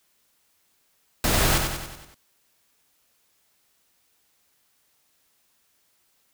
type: noise with echo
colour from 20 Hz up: pink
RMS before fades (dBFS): -22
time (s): 1.24-1.58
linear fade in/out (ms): 2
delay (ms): 94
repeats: 6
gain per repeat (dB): -5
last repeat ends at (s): 2.144
effects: white hiss -67 dBFS RMS until 6.33 s